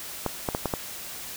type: clicks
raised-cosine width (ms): 1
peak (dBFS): -11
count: 5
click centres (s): 0.263 / 0.488 / 0.549 / 0.657 / 0.738
effects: white hiss -38 dBFS RMS until 1.36 s